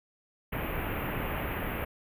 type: band-stop noise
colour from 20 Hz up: pink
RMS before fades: -33 dBFS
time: 0.52-1.85 s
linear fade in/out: 10 ms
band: 2800 to 13000 Hz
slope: 48 dB/octave
effects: resampled to 32000 Hz